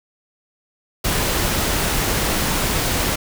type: noise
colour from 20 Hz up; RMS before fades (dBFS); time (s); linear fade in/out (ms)
pink; -20; 1.04-3.16; 10
effects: none